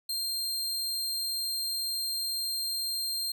sawtooth tone, 4186 Hz, C8, in tune, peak -27 dBFS, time 0.09-3.32 s, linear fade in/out 5 ms, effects none

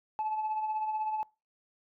sine tone with tremolo, 864 Hz, A5, 32 cents flat, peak -26 dBFS, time 0.19-1.23 s, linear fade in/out 0 ms, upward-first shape triangle, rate 16 Hz, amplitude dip 60%, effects noise-tail reverb RT60 0.3 s tail -25 dB re dry + tanh soft clip ceiling -26 dBFS

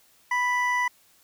triangle tone pair together, 987 / 1975.5 Hz, B5 / B6, -1 / 0 cents, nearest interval octave, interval 1201 cents, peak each -23 dBFS, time 0.31-0.88 s, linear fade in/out 5 ms, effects white hiss -60 dBFS RMS until 1.23 s

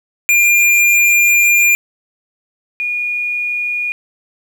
square / sine tone pair in turn, 2401 / 2442 Hz, D7 / D#7, +38 / -33 cents, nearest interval unison, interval 29 cents, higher second, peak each -9 / -16 dBFS, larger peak first, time 0.29-1.75 / 2.8-3.92 s, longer first, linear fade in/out 0 ms, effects 8-bit

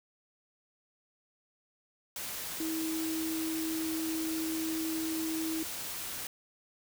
sine tone in noise, 321.2 Hz, E4, 45 cents flat, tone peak -32 dBFS, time 2.6-5.63 s, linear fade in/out 2 ms, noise white, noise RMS -39 dBFS, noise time 2.16-6.27 s, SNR +4 dB, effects none

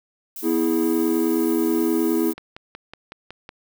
violet noise, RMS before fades -34 dBFS, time 0.36-2.33 s, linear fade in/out 2 ms
triangle chord, E major, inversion second, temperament equal with one note detuned, 246.9 / 325.8 / 415.3 Hz, B3 / E4 / G#4, 0 / -20 / 0 cents, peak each -22 / -18 / -23 dBFS, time 0.42-2.34 s, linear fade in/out 50 ms
click train, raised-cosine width 0.3 ms, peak -21 dBFS, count 7, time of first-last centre 2.38-3.491 s, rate 5.4 Hz
effects none

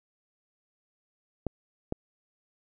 clicks, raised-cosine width 2 ms, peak -16 dBFS, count 2, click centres 1.467 / 1.924 s, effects none

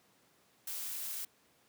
blue noise, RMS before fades -40 dBFS, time 0.67-1.25 s, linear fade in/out 5 ms, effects pink hiss -68 dBFS RMS until 1.68 s + high-pass 150 Hz 12 dB/octave

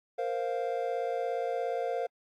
triangle chord, Bb suspended second, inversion none, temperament equal, 466.2 / 523.3 / 698.5 Hz, Bb4 / C5 / F5, 0 / 0 / 0 cents, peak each -32 dBFS, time 0.18-2.07 s, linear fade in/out 10 ms, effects AAC 64 kbps

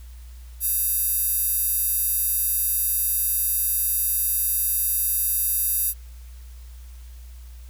square tone with high-pass filter, 530 Hz, C5, 22 cents sharp, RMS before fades -23 dBFS, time 0.6-5.94 s, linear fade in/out 50 ms, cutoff 12000 Hz, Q 2.2, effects added 60 Hz sine -38 dBFS peak until 7.69 s + white hiss -55 dBFS RMS until 7.69 s

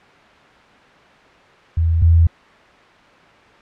sine tone pair in turn, 82.4 / 83.12 Hz, E2 / E2, 0 / +15 cents, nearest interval unison, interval 15 cents, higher second, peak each -13 / -8 dBFS, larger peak second, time 1.77-2.02 / 2.02-2.27 s, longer neither, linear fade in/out 5 ms, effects white hiss -46 dBFS RMS until 3.61 s + low-pass 2000 Hz 12 dB/octave

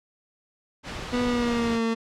pink noise, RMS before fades -34 dBFS, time 0.83-1.8 s, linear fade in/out 50 ms
30% pulse tone with pitch glide, 245.2 to 227.5 Hz, B3 to A#3, -12 to -42 cents, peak -20 dBFS, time 1.12-1.95 s, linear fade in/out 20 ms, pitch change -130 cents, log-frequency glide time 1.25-1.83 s
effects low-pass 5000 Hz 12 dB/octave

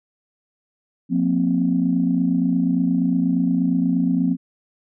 sine chord, F suspended fourth, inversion none, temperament equal with one note detuned, 178.18 / 233.1 / 261.6 Hz, F3 / Bb3 / C4, +35 / 0 / 0 cents, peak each -20 / -23 / -19 dBFS, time 1.09-4.37 s, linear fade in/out 50 ms, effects tanh soft clip ceiling -7 dBFS

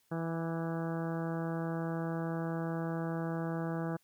harmonic tone with a mistuned harmonic, 164.81 Hz, E3, in tune, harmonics 1 / 2 / 3 / 4 / 5 / 6 / 7 / 8 / 9 / 10, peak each -35 / -39 / -42 / -44 / -46 / -52 / -49 / -52 / -50 / -53 dBFS, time 0.11-3.97 s, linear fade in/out 10 ms, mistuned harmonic 7, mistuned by +21 cents, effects white hiss -72 dBFS RMS until 4.03 s

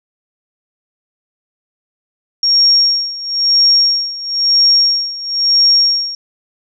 sine tone with tremolo, 5560 Hz, F8, 9 cents flat, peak -6 dBFS, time 2.43-6.15 s, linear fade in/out 2 ms, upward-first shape sine, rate 1 Hz, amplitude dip 85%, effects none

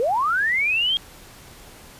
sine linear sweep, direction up, 441.5 to 3267 Hz, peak -18 dBFS, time 0-0.97 s, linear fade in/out 0 ms, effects pink hiss -45 dBFS RMS until 1.99 s + resampled to 32000 Hz

